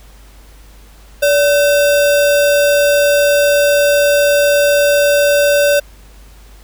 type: tone with sample-and-hold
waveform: sine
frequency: 576 Hz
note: D5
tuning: 34 cents flat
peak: -8 dBFS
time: 1.22-5.8 s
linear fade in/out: 10 ms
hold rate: 2100 Hz
effects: added 50 Hz sine -38 dBFS peak until 6.63 s + pink hiss -46 dBFS RMS until 6.63 s